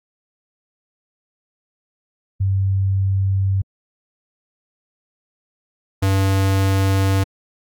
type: tone pair in turn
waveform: sine / square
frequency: 96.8 / 96.8 Hz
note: G2 / G2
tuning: -21 / -21 cents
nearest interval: unison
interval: 0 cents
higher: neither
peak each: -15 / -15 dBFS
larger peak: neither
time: 2.4-3.62 / 6.02-7.24 s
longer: neither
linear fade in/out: 10 ms
effects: Opus 48 kbps